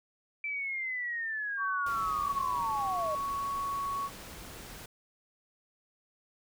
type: linear sweep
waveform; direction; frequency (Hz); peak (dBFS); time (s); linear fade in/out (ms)
sine; down; 2335 to 598; -32; 0.44-3.15; 2
type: tone with pitch glide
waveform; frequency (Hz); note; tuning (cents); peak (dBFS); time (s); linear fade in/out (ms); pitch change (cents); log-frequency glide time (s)
sine; 1124 to 1114.3; C#6 to C#6; +24 to +9; -31; 1.57-4.1; 50; -15; 1.76-2.46
type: noise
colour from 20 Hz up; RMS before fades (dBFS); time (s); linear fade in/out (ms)
pink; -46; 1.86-4.86; 5
effects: none